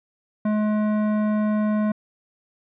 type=tone with hard clipping; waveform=sine; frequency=212.3 Hz; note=G#3; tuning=38 cents sharp; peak=-21 dBFS; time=0.45-1.92 s; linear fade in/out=5 ms; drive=13 dB; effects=resampled to 8000 Hz